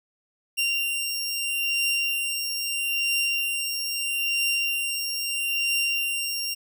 sawtooth beating tone pair, 2773 / 2773.77 Hz, F7 / F7, -13 / -12 cents, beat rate 0.77 Hz, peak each -27 / -22 dBFS, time 0.57-6.55 s, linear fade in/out 20 ms, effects none

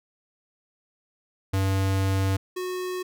square tone pair in turn, 96.4 / 365.9 Hz, G2 / F#4, -28 / -19 cents, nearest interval octave + major seventh, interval 2309 cents, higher second, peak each -22 / -29 dBFS, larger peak first, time 1.53-2.37 / 2.56-3.03 s, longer first, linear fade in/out 10 ms, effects none

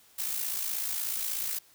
blue noise with amplitude modulation, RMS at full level -30 dBFS, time 0.18-1.59 s, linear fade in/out 10 ms, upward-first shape sine, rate 56.5 Hz, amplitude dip 55%, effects white hiss -60 dBFS RMS until 1.74 s

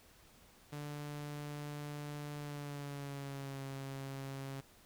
sawtooth tone with pitch glide, 146.83 to 136.21 Hz, D3 to C#3, 0 to -30 cents, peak -38 dBFS, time 0.72-4.61 s, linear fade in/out 10 ms, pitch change -130 cents, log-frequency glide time 2.37-3.63 s, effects pink hiss -63 dBFS RMS until 4.85 s

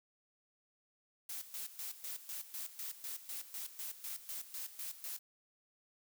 blue noise with tremolo, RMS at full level -43 dBFS, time 1.29-5.19 s, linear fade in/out 5 ms, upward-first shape square, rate 4 Hz, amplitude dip 75%, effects none

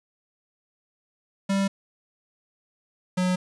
square tone pair in turn, 196 / 182.61 Hz, G3 / F#3, 0 / -22 cents, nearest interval minor second, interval 122 cents, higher first, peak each -22 dBFS, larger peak neither, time 1.49-1.68 / 3.17-3.36 s, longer neither, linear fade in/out 10 ms, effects resampled to 22050 Hz + 8-bit

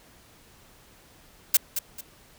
blue noise with echo, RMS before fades -17 dBFS, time 1.54-1.57 s, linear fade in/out 5 ms, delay 220 ms, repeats 2, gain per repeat -10 dB, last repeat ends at 2.01 s, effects pink hiss -55 dBFS RMS until 2.38 s

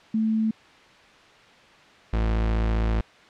sine / 40% pulse tone pair in turn, 220 / 55.19 Hz, A3 / A1, 0 / +6 cents, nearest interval 2 octaves, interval 2394 cents, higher first, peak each -20 dBFS, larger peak neither, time 0.14-0.51 / 2.13-3.01 s, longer second, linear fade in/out 5 ms, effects white hiss -51 dBFS RMS until 3.29 s + low-pass 3000 Hz 12 dB/octave

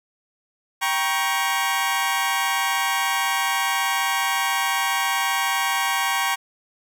20% pulse chord, G diminished, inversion none, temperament equal with one note detuned, 784 / 944.8 / 1108.7 Hz, G5 / Bb5 / Db6, 0 / +23 / 0 cents, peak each -20 dBFS, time 0.81-6.36 s, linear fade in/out 20 ms, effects none

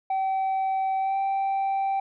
sine tone with pitch glide, 768 to 780.5 Hz, G5 to G5, -36 to -8 cents, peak -20 dBFS, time 0.1-2 s, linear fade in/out 5 ms, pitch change +28 cents, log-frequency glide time 0.99-1.17 s, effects tanh soft clip ceiling -22 dBFS

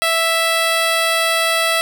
10% pulse tone, 659.3 Hz, E5, in tune, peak -6 dBFS, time 0.02-1.81 s, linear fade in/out 0 ms, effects none

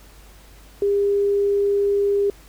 sine tone, 402.8 Hz, G4, 47 cents sharp, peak -16 dBFS, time 0.82-2.3 s, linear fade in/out 2 ms, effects added 50 Hz sine -46 dBFS peak until 2.48 s + pink hiss -50 dBFS RMS until 2.48 s

